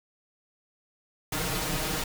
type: noise with comb filter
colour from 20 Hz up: pink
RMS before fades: -30 dBFS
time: 1.32-2.04 s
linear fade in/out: 5 ms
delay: 6.4 ms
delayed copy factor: +0.75
effects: none